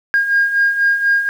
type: beating tone pair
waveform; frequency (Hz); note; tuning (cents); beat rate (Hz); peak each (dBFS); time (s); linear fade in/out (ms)
sine; 1618 / 1622.1; G#6 / G#6; -46 / -41; 4.1; -18 / -12; 0.14-1.29; 0
effects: tanh soft clip ceiling -6 dBFS + 7-bit